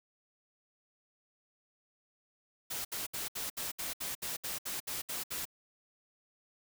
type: noise bursts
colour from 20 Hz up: white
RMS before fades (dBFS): -38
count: 13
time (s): 2.7-5.454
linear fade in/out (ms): 10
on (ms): 150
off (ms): 67
effects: none